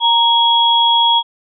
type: tone pair together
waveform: sine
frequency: 932.3 / 3322 Hz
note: A#5 / G#7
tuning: 0 / 0 cents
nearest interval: octave + minor seventh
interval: 2200 cents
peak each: -12 dBFS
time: 0-1.23 s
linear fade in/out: 50 ms
effects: none